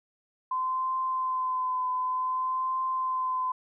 sine tone with vibrato, 1027 Hz, C6, 33 cents flat, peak -26 dBFS, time 0.51-3.52 s, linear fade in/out 5 ms, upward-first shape triangle, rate 0.54 Hz, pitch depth 25 cents each way, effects none

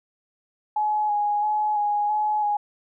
sine tone with vibrato, 838 Hz, G#5, 15 cents sharp, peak -20 dBFS, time 0.76-2.57 s, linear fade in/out 5 ms, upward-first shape square, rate 1.5 Hz, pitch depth 19 cents each way, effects none

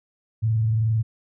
sine tone with frequency modulation, 111.2 Hz, A2, 19 cents sharp, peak -18 dBFS, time 0.42-1.03 s, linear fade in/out 20 ms, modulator 22.3 Hz, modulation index 0.22, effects none

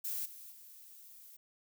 violet noise with level steps, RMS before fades -38 / -51 / -55 dBFS, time 0.04-1.37 s, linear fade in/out 10 ms, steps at 0.25 / 0.51 s, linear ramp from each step 10 ms, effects none

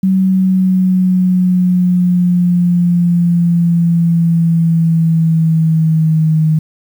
sine exponential sweep, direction down, 190 to 156.3 Hz, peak -8 dBFS, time 0.03-6.59 s, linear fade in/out 5 ms, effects 7-bit

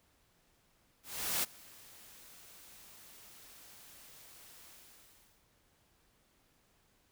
white noise with ADSR envelope, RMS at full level -32 dBFS, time 1.03-5.47 s, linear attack 400 ms, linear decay 22 ms, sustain -24 dB, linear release 830 ms, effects pink hiss -71 dBFS RMS until 7.11 s

